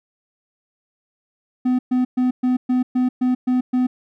triangle tone bursts, 252.1 Hz, B3, 36 cents sharp, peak -13 dBFS, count 9, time 1.65-3.87 s, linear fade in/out 10 ms, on 140 ms, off 120 ms, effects none

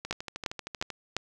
two click trains, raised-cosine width 0.2 ms, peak -19 / -11 dBFS, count 12 / 4, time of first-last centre 0.05-0.903 / 0.11-1.166 s, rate 12.9 / 2.84 Hz, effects none

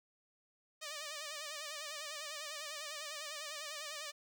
5% pulse tone with vibrato, 600 Hz, D5, 37 cents sharp, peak -31 dBFS, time 0.81-4.12 s, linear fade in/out 20 ms, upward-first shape sine, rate 10 Hz, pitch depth 83 cents each way, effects none

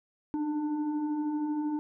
sine tone with frequency modulation, 301.4 Hz, D4, 45 cents sharp, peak -28 dBFS, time 0.34-1.79 s, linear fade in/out 0 ms, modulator 590 Hz, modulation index 0.48, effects none

